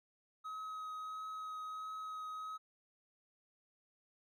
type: tone with vibrato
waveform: triangle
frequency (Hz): 1270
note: D#6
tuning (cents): +35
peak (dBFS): -40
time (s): 0.44-2.58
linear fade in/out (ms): 20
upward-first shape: triangle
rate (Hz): 1.5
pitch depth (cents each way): 12
effects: none